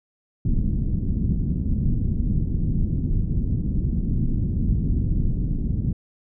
pink low-pass noise, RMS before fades -22 dBFS, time 0.45-5.93 s, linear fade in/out 5 ms, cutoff 240 Hz, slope 24 dB/octave, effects none

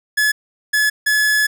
45% pulse tone bursts at uneven times, 1708 Hz, G#6, 48 cents sharp, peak -13 dBFS, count 3, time 0.17-0.32 / 0.73-0.9 / 1.06-1.47 s, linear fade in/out 10 ms, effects none

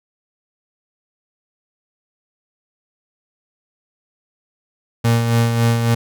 35% pulse tone with tremolo, 116.5 Hz, A#2, 1 cent flat, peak -10 dBFS, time 5.04-5.95 s, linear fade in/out 10 ms, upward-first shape sine, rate 3.6 Hz, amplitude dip 45%, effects none

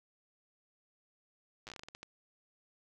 slowing click train, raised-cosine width 0.2 ms, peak -29 dBFS, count 12, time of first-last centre 1.67-2.03 s, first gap 8 ms, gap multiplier 1.26, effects none

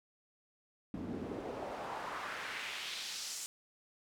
pink noise with band-pass filter sweep, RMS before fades -42 dBFS, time 0.94-3.46 s, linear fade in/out 0 ms, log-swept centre 210 to 7400 Hz, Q 1.6, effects none

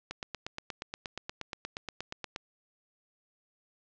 click train, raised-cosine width 0.2 ms, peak -19 dBFS, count 20, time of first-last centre 0.11-2.361 s, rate 8.44 Hz, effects low-pass 6000 Hz 12 dB/octave

